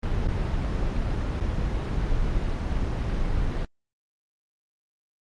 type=noise with dropouts; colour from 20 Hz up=brown; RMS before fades=-25 dBFS; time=0.03-3.65 s; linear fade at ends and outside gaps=1 ms; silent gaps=0.273-0.284 / 1.402-1.409 s; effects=low-pass 5000 Hz 12 dB/octave + Opus 24 kbps